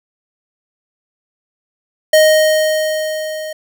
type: tone with level ramp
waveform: square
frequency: 622.3 Hz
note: D#5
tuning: in tune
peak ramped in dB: -6 to -24 dBFS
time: 2.13-3.53 s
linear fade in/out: 5 ms
effects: none